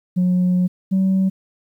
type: tone pair in turn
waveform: sine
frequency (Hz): 180.9 / 190.35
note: F#3 / F#3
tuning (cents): -39 / +49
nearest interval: minor second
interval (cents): 88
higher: second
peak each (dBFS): -12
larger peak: neither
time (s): 0.16-0.68 / 0.91-1.3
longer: first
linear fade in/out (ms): 20
effects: tanh soft clip ceiling -12 dBFS + 9-bit